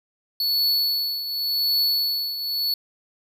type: tone with tremolo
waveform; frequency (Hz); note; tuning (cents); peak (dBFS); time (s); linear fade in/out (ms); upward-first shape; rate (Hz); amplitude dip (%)
square; 4425; C#8; -4; -18; 0.4-2.74; 2; triangle; 0.89; 70
effects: none